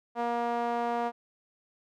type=tone with band-pass filter; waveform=sawtooth; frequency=236.8 Hz; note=A#3; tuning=27 cents sharp; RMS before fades=-30 dBFS; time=0.15-1.12 s; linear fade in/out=50 ms; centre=780 Hz; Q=2.1; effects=none